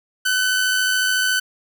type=tone with amplitude modulation; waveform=sawtooth; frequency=1510 Hz; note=F#6; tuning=35 cents sharp; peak=-12 dBFS; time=0.25-1.4 s; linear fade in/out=10 ms; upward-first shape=sine; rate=93.9 Hz; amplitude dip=30%; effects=none